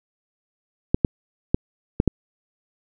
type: clicks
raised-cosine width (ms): 3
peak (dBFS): -3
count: 5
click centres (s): 0.945 / 1.048 / 1.545 / 2.001 / 2.077
effects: none